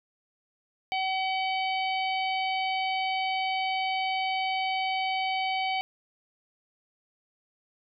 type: harmonic tone with a mistuned harmonic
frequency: 760 Hz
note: F#5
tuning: 46 cents sharp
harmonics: 1 / 3 / 4 / 5 / 6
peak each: -28 / -32 / -35 / -45 / -42 dBFS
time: 0.92-5.81 s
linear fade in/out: 0 ms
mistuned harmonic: 5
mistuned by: -17 cents
effects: none